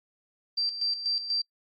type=tone with tremolo; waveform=sine; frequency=4699 Hz; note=D8; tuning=in tune; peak=-24 dBFS; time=0.57-1.42 s; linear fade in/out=10 ms; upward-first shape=square; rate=4.1 Hz; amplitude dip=65%; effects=noise-tail reverb RT60 0.1 s tail -26 dB re dry + MP3 32 kbps